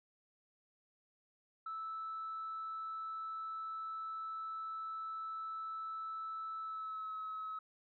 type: tone with pitch glide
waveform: sine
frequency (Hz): 1313 to 1287.5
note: E6 to E6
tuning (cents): -7 to -41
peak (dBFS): -39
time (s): 1.66-7.59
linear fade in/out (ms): 5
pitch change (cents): -34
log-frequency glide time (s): 6.6-7.16
effects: tanh soft clip ceiling -36 dBFS